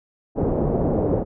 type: low-pass noise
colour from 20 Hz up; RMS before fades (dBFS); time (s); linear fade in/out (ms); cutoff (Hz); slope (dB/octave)
white; -21; 0.35-1.25; 50; 570; 24
effects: none